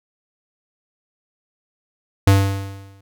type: tone with exponential decay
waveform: square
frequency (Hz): 98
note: G2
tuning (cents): 0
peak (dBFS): -8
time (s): 2.27-3.01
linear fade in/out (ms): 5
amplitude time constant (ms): 160
effects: none